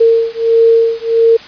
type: beating tone pair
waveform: sine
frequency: 456.3 / 457.8 Hz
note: A#4 / A#4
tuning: -37 / -31 cents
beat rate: 1.5 Hz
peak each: -10 dBFS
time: 0-1.37 s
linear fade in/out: 10 ms
effects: white hiss -33 dBFS RMS until 1.47 s + resampled to 11025 Hz